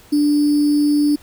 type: tone with sample-and-hold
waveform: sine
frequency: 293.7 Hz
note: D4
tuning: in tune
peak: -12 dBFS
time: 0.12-1.16 s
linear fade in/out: 10 ms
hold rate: 4900 Hz
effects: pink hiss -47 dBFS RMS until 1.22 s